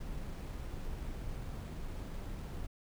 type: noise with sample-and-hold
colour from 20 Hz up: brown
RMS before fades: -41 dBFS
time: 0-2.67 s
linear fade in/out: 10 ms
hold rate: 11025 Hz
effects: none